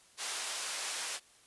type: band-pass noise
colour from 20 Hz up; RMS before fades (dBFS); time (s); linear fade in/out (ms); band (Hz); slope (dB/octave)
white; -38; 0.17-1.2; 50; 600 to 9000; 12
effects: white hiss -62 dBFS RMS until 1.46 s + resampled to 24000 Hz